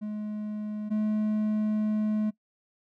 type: tone pair in turn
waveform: triangle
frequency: 211.4 / 213.6 Hz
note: G#3 / G#3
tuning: +31 / +49 cents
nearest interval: unison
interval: 18 cents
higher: second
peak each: -29 / -22 dBFS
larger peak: second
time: 0.01-0.9 / 0.9-2.31 s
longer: second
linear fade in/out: 20 ms
effects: noise-tail reverb RT60 0.1 s tail -21 dB re dry